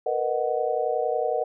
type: chord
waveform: sine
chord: B major seventh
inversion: third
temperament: just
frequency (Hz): 463 / 493.9 / 617.4 / 740.8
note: A#4 / B4 / D#5 / F#5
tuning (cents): -12 / 0 / -14 / +2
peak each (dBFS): -28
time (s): 0.06-1.44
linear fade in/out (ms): 5
effects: none